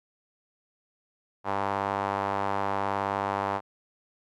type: tone with band-pass filter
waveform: sawtooth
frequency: 99.2 Hz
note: G2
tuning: 21 cents sharp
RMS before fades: -29 dBFS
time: 1.44-3.61 s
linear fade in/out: 50 ms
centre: 920 Hz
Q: 2.3
effects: none